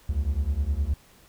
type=beating tone pair; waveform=triangle; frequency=66.5 / 76.2 Hz; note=C2 / D#2; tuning=+29 / -36 cents; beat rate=9.7 Hz; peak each=-24 dBFS; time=0.09-0.94 s; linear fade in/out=5 ms; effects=pink hiss -56 dBFS RMS until 1.28 s

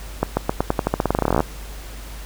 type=accelerating click train; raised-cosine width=1 ms; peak=-3 dBFS; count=23; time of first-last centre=0.23-1.405 s; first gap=140 ms; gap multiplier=0.89; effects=added 50 Hz sine -33 dBFS peak until 2.25 s + pink hiss -40 dBFS RMS until 2.25 s

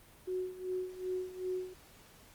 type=tone with tremolo; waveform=sine; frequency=368.9 Hz; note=F#4; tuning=5 cents flat; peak=-32 dBFS; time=0.27-1.74 s; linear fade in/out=10 ms; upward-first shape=sine; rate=2.6 Hz; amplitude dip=80%; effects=pink hiss -59 dBFS RMS until 2.34 s + Opus 32 kbps

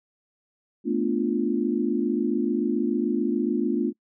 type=chord; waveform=sine; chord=B half-diminished seventh; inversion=third; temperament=equal; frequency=220 / 246.9 / 293.7 / 349.2 Hz; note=A3 / B3 / D4 / F4; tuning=0 / 0 / 0 / 0 cents; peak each=-27 dBFS; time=0.84-3.93 s; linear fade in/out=50 ms; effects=noise-tail reverb RT60 0.1 s tail -24 dB re dry

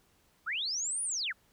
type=linear two-way sweep; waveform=sine; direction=up then down; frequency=1174.7 to 9790 to 1174.7 Hz; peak=-31 dBFS; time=0.46-1.33 s; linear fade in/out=20 ms; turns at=1.03 s; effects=pink hiss -68 dBFS RMS until 1.52 s

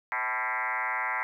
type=tone with frequency modulation; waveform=sine; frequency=1480 Hz; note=F#6; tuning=in tune; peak=-27 dBFS; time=0.12-1.23 s; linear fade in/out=0 ms; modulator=120 Hz; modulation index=5.7; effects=11-bit

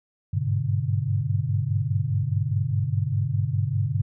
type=tone cluster; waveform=sine; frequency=98.4 / 103.3 / 122.9 / 144.4 Hz; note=G2 / G#2 / B2 / D3; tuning=+7 / -9 / -8 / -29 cents; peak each=-27 dBFS; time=0.33-4.02 s; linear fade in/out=10 ms; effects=none

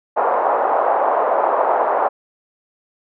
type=band-pass noise; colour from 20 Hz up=pink; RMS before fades=-17 dBFS; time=0.16-2.09 s; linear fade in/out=20 ms; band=570 to 1000 Hz; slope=24 dB/octave; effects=none

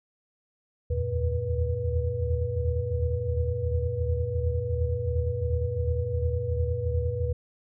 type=tone cluster; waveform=sine; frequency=78.2 / 81 / 89.4 / 115.7 / 486.5 Hz; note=D#2 / E2 / F2 / A#2 / B4; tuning=+9 / -30 / +41 / -13 / -26 cents; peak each=-31 dBFS; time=0.9-7.33 s; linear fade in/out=10 ms; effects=none

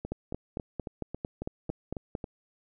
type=two click trains; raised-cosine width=2 ms; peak=-19 / -22 dBFS; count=10 / 9; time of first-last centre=0.12-2.152 / 0.05-2.242 s; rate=4.43 / 3.65 Hz; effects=none

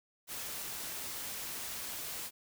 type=noise; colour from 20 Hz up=white; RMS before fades=-41 dBFS; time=0.27-2.31 s; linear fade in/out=50 ms; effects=none

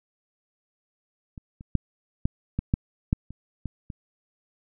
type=clicks; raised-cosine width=5 ms; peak=-27 / -29 / -8 / -10 / -13 / -8 / -8 / -27 / -19 / -23 dBFS; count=10; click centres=1.378 / 1.609 / 1.753 / 2.255 / 2.59 / 2.739 / 3.129 / 3.306 / 3.657 / 3.902 s; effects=none

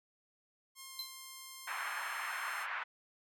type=tone with pitch glide; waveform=5% pulse; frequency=1066 to 1057.4 Hz; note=C6 to C6; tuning=+32 to +18 cents; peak=-36 dBFS; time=0.75-2.67 s; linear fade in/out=50 ms; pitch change=-14 cents; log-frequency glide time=0.87-0.95 s
type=tone with exponential decay; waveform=square; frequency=4100 Hz; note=C8; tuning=36 cents flat; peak=-36 dBFS; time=0.99-1.18 s; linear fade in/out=2 ms; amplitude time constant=40 ms
type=band-pass noise; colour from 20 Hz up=white; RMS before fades=-40 dBFS; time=1.67-2.84 s; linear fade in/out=10 ms; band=920 to 2000 Hz; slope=24 dB/octave
effects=none

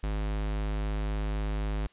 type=tone; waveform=square; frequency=51.91 Hz; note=G#1; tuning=in tune; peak=-29 dBFS; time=0.03-1.87 s; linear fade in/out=5 ms; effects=white hiss -62 dBFS RMS until 1.92 s + resampled to 8000 Hz

